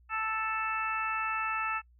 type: harmonic tone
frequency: 440 Hz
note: A4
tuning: in tune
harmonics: 2 / 3 / 4 / 5 / 6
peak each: -38 / -32 / -38 / -43 / -36 dBFS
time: 0.09-1.82 s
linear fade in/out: 50 ms
effects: noise-tail reverb RT60 0.1 s tail -24 dB re dry + added 60 Hz sine -58 dBFS peak until 1.99 s